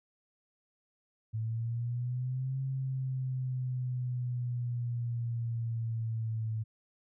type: exponential two-way sweep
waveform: sine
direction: up then down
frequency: 110 to 133.9 to 110 Hz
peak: -31 dBFS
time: 1.33-6.64 s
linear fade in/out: 20 ms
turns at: 2.6 s
effects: none